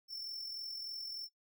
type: tone with amplitude modulation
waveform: square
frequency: 5390 Hz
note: E8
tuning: 38 cents sharp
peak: -40 dBFS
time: 0.08-1.29 s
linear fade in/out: 50 ms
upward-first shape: sine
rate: 43.3 Hz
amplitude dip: 45%
effects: noise-tail reverb RT60 0.1 s tail -19 dB re dry